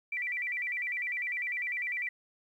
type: tone with vibrato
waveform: sine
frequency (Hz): 2145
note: C7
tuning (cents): +42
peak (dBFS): -31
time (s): 0.12-2.09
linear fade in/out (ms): 5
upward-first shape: square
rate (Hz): 10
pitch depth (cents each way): 150
effects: 11-bit